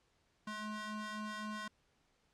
25% pulse ring-modulated tone, 426.6 Hz, G#4, 46 cents sharp, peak -34 dBFS, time 0.47-1.68 s, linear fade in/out 5 ms, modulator 638 Hz, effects pink hiss -75 dBFS RMS until 2.33 s + low-pass 7000 Hz 12 dB/octave

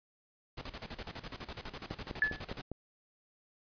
pink noise with tremolo, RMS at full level -42 dBFS, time 0.57-2.62 s, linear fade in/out 10 ms, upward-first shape square, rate 12 Hz, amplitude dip 80%
click train, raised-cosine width 2 ms, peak -26 dBFS, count 5, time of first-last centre 1.91-2.716 s, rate 4.96 Hz
sine tone with exponential decay, 1722 Hz, A6, 38 cents flat, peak -22 dBFS, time 2.22-2.43 s, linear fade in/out 1 ms, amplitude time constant 45 ms
effects resampled to 11025 Hz

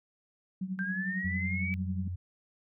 sine tone with tremolo, 187.7 Hz, F#3, 25 cents sharp, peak -29 dBFS, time 0.61-2.08 s, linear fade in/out 5 ms, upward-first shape triangle, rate 11 Hz, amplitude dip 85%
sine linear sweep, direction up, 1566 to 2305 Hz, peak -33 dBFS, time 0.79-1.74 s, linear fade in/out 0 ms
sine tone, 90 Hz, F#2, 47 cents flat, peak -33 dBFS, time 1.24-2.16 s, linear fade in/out 10 ms
effects none

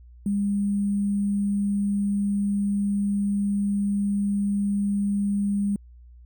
sine tone with sample-and-hold, 201.7 Hz, G3, 50 cents sharp, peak -21 dBFS, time 0.26-5.76 s, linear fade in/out 2 ms, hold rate 8820 Hz, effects added 60 Hz sine -45 dBFS peak until 6.25 s

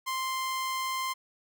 sawtooth tone, 1046.5 Hz, C6, in tune, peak -26 dBFS, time 0.06-1.14 s, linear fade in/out 20 ms, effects none

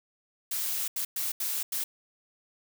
blue noise bursts at uneven times, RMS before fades -31 dBFS, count 5, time 0.51-0.88 / 0.96-1.05 / 1.16-1.32 / 1.4-1.63 / 1.72-1.84 s, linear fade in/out 5 ms, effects none

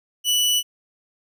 sawtooth tone, 2960 Hz, F#7, in tune, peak -14 dBFS, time 0.24-0.63 s, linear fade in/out 50 ms, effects none

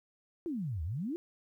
sine exponential two-way sweep, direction down then up, 362.4 to 73.4 to 362.4 Hz, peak -33 dBFS, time 0.46-1.16 s, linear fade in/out 0 ms, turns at 0.83 s, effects 12-bit

